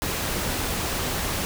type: noise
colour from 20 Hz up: pink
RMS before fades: -27 dBFS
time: 0.02-1.45 s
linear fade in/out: 0 ms
effects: none